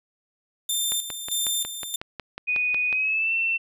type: tone with tremolo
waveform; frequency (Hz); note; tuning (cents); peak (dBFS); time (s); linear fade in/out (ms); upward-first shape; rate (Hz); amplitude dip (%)
15% pulse; 3585; A7; +32; -16; 0.69-1.96; 5; square; 1.6; 65
type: click train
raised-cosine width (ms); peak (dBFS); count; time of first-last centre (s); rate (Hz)
0.3; -17; 12; 0.92-2.927; 5.48
type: tone with pitch glide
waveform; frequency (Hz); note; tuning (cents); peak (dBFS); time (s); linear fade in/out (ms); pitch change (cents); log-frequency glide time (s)
sine; 2481 to 2690; D#7 to E7; -6 to +34; -21; 2.47-3.58; 20; +140; 2.88-3.33
effects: none